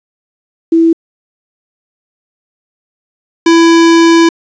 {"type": "tone pair in turn", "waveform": ["sine", "square"], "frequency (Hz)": [329.6, 332.7], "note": ["E4", "E4"], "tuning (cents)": [0, 16], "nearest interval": "unison", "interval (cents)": 16, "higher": "second", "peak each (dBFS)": -4, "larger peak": "neither", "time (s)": [[0.72, 0.93], [3.46, 4.29]], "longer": "second", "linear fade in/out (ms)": 5, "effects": ["resampled to 16000 Hz", "7-bit"]}